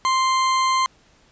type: tone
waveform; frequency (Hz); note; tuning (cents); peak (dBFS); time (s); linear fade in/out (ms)
40% pulse; 1046.5; C6; 0; -16; 0.05-0.86; 0
effects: pink hiss -56 dBFS RMS until 1.31 s + resampled to 16000 Hz